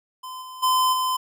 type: tone with level steps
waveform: square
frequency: 1025 Hz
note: C6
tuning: 36 cents flat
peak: -34 / -37 / -18 / -22 dBFS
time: 0.23-1.17 s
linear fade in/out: 10 ms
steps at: 0.41 / 0.62 / 0.92 s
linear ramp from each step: 20 ms
effects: none